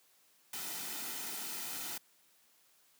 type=noise with comb filter; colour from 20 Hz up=white; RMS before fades=-41 dBFS; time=0.53-1.98 s; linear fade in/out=5 ms; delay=1.8 ms; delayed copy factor=-0.5; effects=white hiss -68 dBFS RMS until 2.99 s + high-pass 150 Hz 12 dB/octave